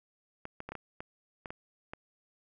clicks, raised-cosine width 0.5 ms, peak -25 dBFS, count 9, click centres 0.454 / 0.604 / 0.69 / 0.72 / 0.753 / 1.005 / 1.458 / 1.505 / 1.935 s, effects none

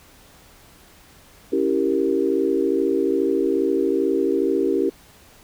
sine chord, C# diminished seventh, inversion none, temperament equal, 277.2 / 329.6 / 392 / 466.2 Hz, C#4 / E4 / G4 / Bb4, 0 / 0 / 0 / 0 cents, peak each -24 / -23 / -21 / -25 dBFS, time 1.52-4.9 s, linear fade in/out 10 ms, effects pink hiss -50 dBFS RMS until 5.43 s

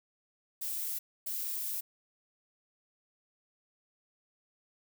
violet noise bursts at uneven times, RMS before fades -36 dBFS, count 2, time 0.61-0.99 / 1.26-1.81 s, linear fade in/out 10 ms, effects none

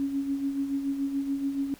sine tone with tremolo, 276.7 Hz, C#4, 3 cents flat, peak -24 dBFS, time 0-1.74 s, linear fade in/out 0 ms, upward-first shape sine, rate 7 Hz, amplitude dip 55%, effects pink hiss -53 dBFS RMS until 1.79 s

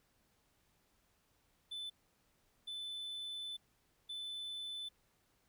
triangle tone bursts at uneven times, 3511 Hz, A7, 4 cents flat, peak -40 dBFS, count 3, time 1.71-1.9 / 2.67-3.57 / 4.09-4.89 s, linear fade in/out 10 ms, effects pink hiss -75 dBFS RMS until 5.48 s

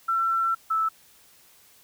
sine tone pair in turn, 1346 / 1313.7 Hz, E6 / E6, +36 / -6 cents, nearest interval unison, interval 42 cents, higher first, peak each -21 dBFS, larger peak neither, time 0.08-0.55 / 0.7-0.89 s, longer first, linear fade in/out 10 ms, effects white hiss -56 dBFS RMS until 1.83 s

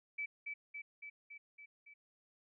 sine tone with echo, 2305 Hz, D7, 33 cents flat, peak -37 dBFS, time 0.18-0.26 s, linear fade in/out 10 ms, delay 280 ms, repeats 6, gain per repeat -3 dB, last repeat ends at 1.94 s, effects none

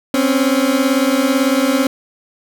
30% pulse beating tone pair, 259 / 277 Hz, C4 / C#4, -17 / -1 cents, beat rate 18 Hz, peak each -13 dBFS, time 0.14-1.87 s, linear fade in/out 2 ms, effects none

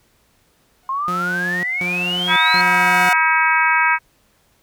sawtooth tone with exponential growth, 726 Hz, F#5, 33 cents flat, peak -14 dBFS, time 0.83-3.13 s, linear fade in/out 1 ms, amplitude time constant 500 ms
sine exponential sweep, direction up, 1051 to 4308 Hz, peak -19 dBFS, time 0.89-2.61 s, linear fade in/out 2 ms
sawtooth tone bursts, 177.8 Hz, F3, 31 cents sharp, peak -21 dBFS, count 3, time 1.08-3.09 s, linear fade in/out 0 ms, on 550 ms, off 180 ms
harmonic tone, 320 Hz, D#4, 49 cents sharp, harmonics 3 / 4 / 5 / 6 / 7 / 8, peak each -18 / -21 / -18 / -24 / -19 / -24 dBFS, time 2.27-3.99 s, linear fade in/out 50 ms
effects pink hiss -59 dBFS RMS until 4.62 s

